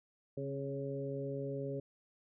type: harmonic tone with a mistuned harmonic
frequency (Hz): 138.59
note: C#3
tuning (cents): 0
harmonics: 1 / 2 / 3 / 4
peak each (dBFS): -41 / -44 / -41 / -43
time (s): 0.37-1.8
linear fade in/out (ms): 5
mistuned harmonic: 2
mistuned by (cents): -25
effects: none